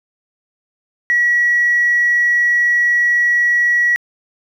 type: tone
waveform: sine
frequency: 1926 Hz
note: B6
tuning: 44 cents flat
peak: -10 dBFS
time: 1.1-3.96 s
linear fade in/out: 0 ms
effects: tanh soft clip ceiling -6 dBFS + 8-bit